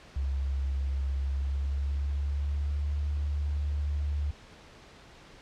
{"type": "tone with pitch glide", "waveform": "sine", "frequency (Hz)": [68, 72.88], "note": ["C#2", "D2"], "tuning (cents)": [-33, -13], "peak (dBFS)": -27, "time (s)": [0.16, 4.31], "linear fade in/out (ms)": 5, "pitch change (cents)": 120, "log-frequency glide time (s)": [1.19, 2.94], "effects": ["pink hiss -52 dBFS RMS until 5.41 s", "low-pass 5000 Hz 12 dB/octave"]}